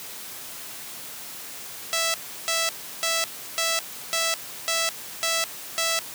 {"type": "tone bursts", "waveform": "5% pulse", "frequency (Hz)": 659.3, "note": "E5", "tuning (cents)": 0, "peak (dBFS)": -11, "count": 8, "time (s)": [1.93, 5.99], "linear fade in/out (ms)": 0, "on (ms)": 210, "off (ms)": 340, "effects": ["white hiss -38 dBFS RMS until 6.14 s", "high-pass 100 Hz 12 dB/octave"]}